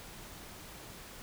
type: silence
effects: pink hiss -49 dBFS RMS until 1.22 s